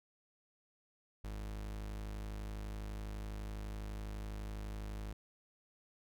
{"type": "tone", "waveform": "40% pulse", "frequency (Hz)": 52, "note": "G#1", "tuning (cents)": 3, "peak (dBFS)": -40, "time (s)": [1.24, 5.13], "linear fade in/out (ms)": 5, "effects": []}